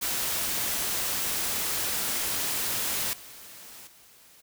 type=noise with level steps; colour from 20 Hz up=white; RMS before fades=-29 / -46 / -55 dBFS; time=0.01-4.42 s; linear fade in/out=20 ms; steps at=3.13 / 3.87 s; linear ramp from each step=2 ms; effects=none